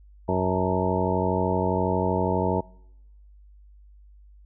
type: harmonic tone with a mistuned harmonic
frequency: 92.5 Hz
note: F#2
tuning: in tune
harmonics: 1 / 2 / 3 / 4 / 5 / 6 / 7 / 9 / 10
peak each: -29 / -28 / -32 / -29 / -29 / -33 / -30 / -32 / -31 dBFS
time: 0.28-2.61 s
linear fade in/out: 10 ms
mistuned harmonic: 9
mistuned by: +63 cents
effects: noise-tail reverb RT60 0.9 s tail -25 dB re dry + added 50 Hz sine -48 dBFS peak until 4.45 s